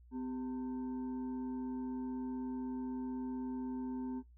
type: tone with frequency modulation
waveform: sine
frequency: 255 Hz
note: C4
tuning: 44 cents flat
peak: -37 dBFS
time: 0.11-4.23 s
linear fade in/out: 50 ms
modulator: 649 Hz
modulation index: 0.42
effects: noise-tail reverb RT60 0.2 s tail -19 dB re dry + added 60 Hz sine -57 dBFS peak until 4.37 s